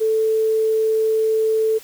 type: tone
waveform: sine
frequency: 440 Hz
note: A4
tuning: in tune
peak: -15 dBFS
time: 0-1.79 s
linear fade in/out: 20 ms
effects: white hiss -43 dBFS RMS until 1.83 s